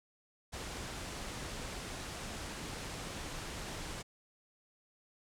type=low-pass noise; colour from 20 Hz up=pink; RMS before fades=-43 dBFS; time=0.52-4.03 s; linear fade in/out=20 ms; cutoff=9500 Hz; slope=24 dB/octave; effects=none